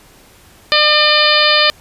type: harmonic tone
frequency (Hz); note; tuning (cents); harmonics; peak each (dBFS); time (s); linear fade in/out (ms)
602; D5; +43; 1 / 2 / 3 / 4 / 5 / 6 / 7 / 8; -17 / -17 / -17 / -17 / -17 / -17 / -17 / -17; 0.72-1.7; 0
effects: pink hiss -45 dBFS RMS until 1.8 s + resampled to 32000 Hz